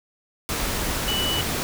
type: tone in noise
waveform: sine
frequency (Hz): 2960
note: F#7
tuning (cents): 0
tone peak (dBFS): -24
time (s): 1.08-1.41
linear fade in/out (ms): 0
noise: pink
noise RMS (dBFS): -26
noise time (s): 0.49-1.63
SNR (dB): -1
effects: none